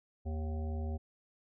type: harmonic tone with a mistuned harmonic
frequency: 78.2 Hz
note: D#2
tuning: 9 cents sharp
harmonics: 1 / 3 / 5 / 7 / 9 / 10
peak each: -34 / -44 / -48 / -51 / -53 / -54 dBFS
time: 0.25-0.98 s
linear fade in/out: 20 ms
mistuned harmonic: 10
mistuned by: -32 cents
effects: none